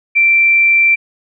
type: tone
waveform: sine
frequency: 2349 Hz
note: D7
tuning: in tune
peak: -7 dBFS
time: 0.15-0.96 s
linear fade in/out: 20 ms
effects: none